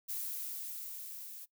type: noise with level ramp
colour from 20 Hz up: violet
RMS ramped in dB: -38 to -48 dBFS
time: 0.08-1.46 s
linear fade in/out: 20 ms
effects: noise-tail reverb RT60 0.1 s tail -20 dB re dry

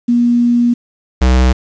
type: tone pair in turn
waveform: sine / square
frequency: 239.5 / 63.44 Hz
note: A#3 / B1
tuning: +47 / +47 cents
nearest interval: octave + major seventh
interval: 2300 cents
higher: first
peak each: -8 dBFS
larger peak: neither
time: 0.08-0.74 / 1.21-1.53 s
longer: first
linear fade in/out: 10 ms
effects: resampled to 16000 Hz + 7-bit

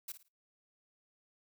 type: noise with echo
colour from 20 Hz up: blue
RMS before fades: -42 dBFS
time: 0.08-0.12 s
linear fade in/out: 5 ms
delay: 55 ms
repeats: 3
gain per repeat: -11 dB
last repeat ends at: 0.285 s
effects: noise-tail reverb RT60 0.2 s tail -22 dB re dry

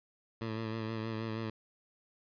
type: tone with vibrato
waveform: 15% pulse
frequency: 111.5 Hz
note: A2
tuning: 23 cents sharp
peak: -29 dBFS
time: 0.41-1.5 s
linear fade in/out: 5 ms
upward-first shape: sine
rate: 6.3 Hz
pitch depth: 35 cents each way
effects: resampled to 11025 Hz

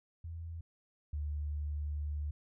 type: tone pair in turn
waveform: sine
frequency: 83 / 74.07 Hz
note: E2 / D2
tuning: +12 / +15 cents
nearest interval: major second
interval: 197 cents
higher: first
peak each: -40 / -34 dBFS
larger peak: second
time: 0.24-0.61 / 1.13-2.31 s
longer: second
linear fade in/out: 5 ms
effects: none

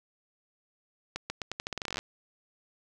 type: accelerating click train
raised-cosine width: 0.2 ms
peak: -16 dBFS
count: 18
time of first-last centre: 1.16-1.99 s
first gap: 140 ms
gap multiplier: 0.84
effects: none

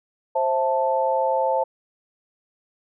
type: chord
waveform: sine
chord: A minor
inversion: first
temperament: just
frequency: 528 / 660 / 880 Hz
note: C5 / E5 / A5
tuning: +16 / +2 / 0 cents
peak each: -22 / -26 / -22 dBFS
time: 0.35-1.64 s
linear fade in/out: 10 ms
effects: none

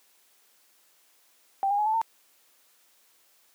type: tone with pitch steps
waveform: sine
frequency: 784 / 812.6 / 842.2 / 872.9 / 904.8 Hz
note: G5 / G#5 / G#5 / A5 / A5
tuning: 0 / -38 / +24 / -14 / +48 cents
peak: -22 dBFS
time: 1.63-2.015 s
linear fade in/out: 0 ms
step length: 77 ms
effects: white hiss -63 dBFS RMS until 3.54 s + high-pass 300 Hz 12 dB/octave

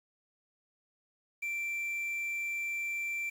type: tone with quantisation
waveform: triangle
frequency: 2349 Hz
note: D7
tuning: in tune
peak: -31 dBFS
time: 1.42-3.3 s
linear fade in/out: 10 ms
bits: 9
effects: none

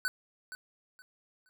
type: tone with echo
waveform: square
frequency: 1501 Hz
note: F#6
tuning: 24 cents sharp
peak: -29 dBFS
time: 0.05-0.08 s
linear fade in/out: 0 ms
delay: 470 ms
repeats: 3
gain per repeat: -12 dB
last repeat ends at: 1.49 s
effects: none

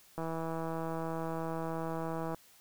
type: click train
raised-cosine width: 1 ms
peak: -24 dBFS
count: 354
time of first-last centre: 0.18-2.346 s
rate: 163 Hz
effects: white hiss -61 dBFS RMS until 2.6 s

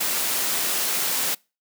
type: noise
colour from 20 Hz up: white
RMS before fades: -24 dBFS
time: 0-1.35 s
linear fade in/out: 10 ms
effects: noise-tail reverb RT60 0.3 s tail -26 dB re dry + high-pass 200 Hz 12 dB/octave

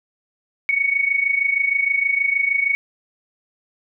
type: tone with amplitude modulation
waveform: sine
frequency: 2228 Hz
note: C#7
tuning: 8 cents sharp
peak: -13 dBFS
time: 0.69-2.75 s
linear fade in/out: 0 ms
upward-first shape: sine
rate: 26.4 Hz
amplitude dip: 75%
effects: none

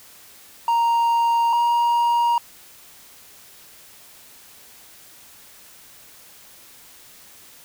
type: tone pair in turn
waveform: triangle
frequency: 932.3 / 944.8 Hz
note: A#5 / A#5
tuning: 0 / +23 cents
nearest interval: unison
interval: 23 cents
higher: second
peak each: -14 dBFS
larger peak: neither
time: 0.68-1.53 / 1.53-2.38 s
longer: neither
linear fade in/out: 2 ms
effects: white hiss -47 dBFS RMS until 7.64 s

